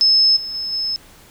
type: tone with level steps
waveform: sine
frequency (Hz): 5210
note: E8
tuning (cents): -21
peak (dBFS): -10 / -25 / -22 / -19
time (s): 0.01-0.96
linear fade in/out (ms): 0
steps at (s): 0.36 / 0.54 / 0.72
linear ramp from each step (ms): 10
effects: pink hiss -46 dBFS RMS until 1.3 s